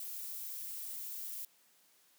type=noise; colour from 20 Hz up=violet; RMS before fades=-43 dBFS; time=0-1.45 s; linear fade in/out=2 ms; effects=white hiss -68 dBFS RMS until 2.18 s + high-pass 150 Hz 12 dB/octave